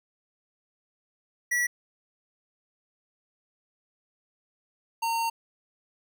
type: tone pair in turn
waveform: square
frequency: 1942 / 916.5 Hz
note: B6 / A#5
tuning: -30 / -30 cents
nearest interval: octave + minor second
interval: 1300 cents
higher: first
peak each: -24 / -26 dBFS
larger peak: first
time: 1.51-1.67 / 5.02-5.3 s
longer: second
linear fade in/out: 10 ms
effects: none